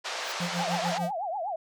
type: band-pass noise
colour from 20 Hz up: pink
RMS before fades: -34 dBFS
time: 0.04-0.99 s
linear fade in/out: 20 ms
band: 570 to 6400 Hz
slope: 24 dB/octave
type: noise with exponential growth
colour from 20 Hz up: violet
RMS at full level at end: -41 dBFS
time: 0.15-0.32 s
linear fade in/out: 2 ms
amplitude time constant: 35 ms
type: tone with tremolo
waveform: square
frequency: 174.61 Hz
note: F3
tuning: in tune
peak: -29 dBFS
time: 0.4-1.11 s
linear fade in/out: 5 ms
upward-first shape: sine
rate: 6.7 Hz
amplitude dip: 90%
type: tone with vibrato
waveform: sine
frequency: 740 Hz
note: F#5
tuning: in tune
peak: -29 dBFS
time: 0.59-1.56 s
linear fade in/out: 5 ms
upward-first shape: triangle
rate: 8.1 Hz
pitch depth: 280 cents each way
effects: none